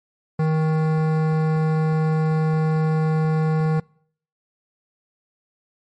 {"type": "tone with hard clipping", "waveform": "sine", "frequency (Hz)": 157.3, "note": "D#3", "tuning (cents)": 19, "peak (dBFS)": -19, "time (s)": [0.39, 3.8], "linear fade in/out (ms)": 5, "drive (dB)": 16, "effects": ["noise-tail reverb RT60 0.6 s tail -26 dB re dry", "MP3 48 kbps"]}